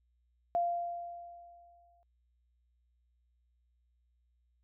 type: tone with exponential decay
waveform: sine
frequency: 693 Hz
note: F5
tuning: 14 cents flat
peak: -26 dBFS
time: 0.55-2.03 s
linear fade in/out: 0 ms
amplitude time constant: 320 ms
effects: added 60 Hz sine -70 dBFS peak until 4.63 s